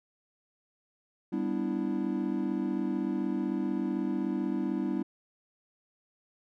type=chord; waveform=triangle; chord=E minor seventh; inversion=first; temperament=equal; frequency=196 / 246.9 / 293.7 / 329.6 Hz; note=G3 / B3 / D4 / E4; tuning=0 / 0 / 0 / 0 cents; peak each=-32 dBFS; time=1.32-5.03 s; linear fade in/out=10 ms; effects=none